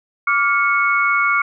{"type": "tone cluster", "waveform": "sine", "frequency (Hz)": [1161, 1406, 2206], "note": ["D6", "F6", "C#7"], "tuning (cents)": [-20, 11, -9], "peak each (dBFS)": -18, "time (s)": [0.27, 1.42], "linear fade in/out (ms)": 5, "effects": []}